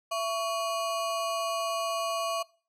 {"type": "ring-modulated tone", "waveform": "square", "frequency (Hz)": 895, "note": "A5", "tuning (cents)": 29, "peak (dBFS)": -26, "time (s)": [0.11, 2.43], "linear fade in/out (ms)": 10, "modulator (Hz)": 226, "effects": ["noise-tail reverb RT60 0.4 s tail -22 dB re dry", "low-pass 11000 Hz 12 dB/octave"]}